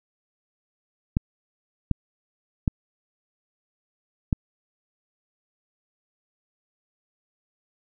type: clicks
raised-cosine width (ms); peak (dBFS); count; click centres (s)
5; -8; 4; 1.169 / 1.913 / 2.678 / 4.328
effects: none